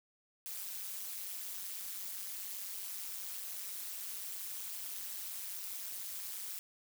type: noise with amplitude modulation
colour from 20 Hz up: blue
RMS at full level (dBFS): -39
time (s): 0.46-6.59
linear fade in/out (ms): 0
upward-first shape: sine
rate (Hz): 195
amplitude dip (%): 90
effects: none